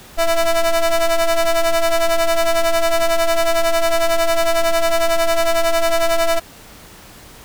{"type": "ring-modulated tone", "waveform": "45% pulse", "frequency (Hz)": 331.5, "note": "E4", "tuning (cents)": 10, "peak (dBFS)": -10, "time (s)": [0.17, 6.4], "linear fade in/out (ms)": 20, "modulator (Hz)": 337, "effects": ["pink hiss -41 dBFS RMS until 7.44 s"]}